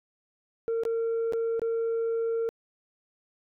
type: tone with dropouts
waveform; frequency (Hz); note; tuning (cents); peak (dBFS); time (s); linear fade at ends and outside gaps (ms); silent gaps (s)
sine; 457.4; A#4; -33; -23; 0.68-2.49; 0; 0.835-0.852 / 1.324-1.334 / 1.595-1.618
effects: tanh soft clip ceiling -24 dBFS